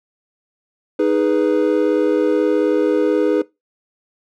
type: chord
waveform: triangle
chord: G# minor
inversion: second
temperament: equal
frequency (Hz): 311.1 / 415.3 / 493.9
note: D#4 / G#4 / B4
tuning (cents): 0 / 0 / 0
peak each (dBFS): -16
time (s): 0.99-3.42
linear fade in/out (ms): 5
effects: noise-tail reverb RT60 0.2 s tail -20 dB re dry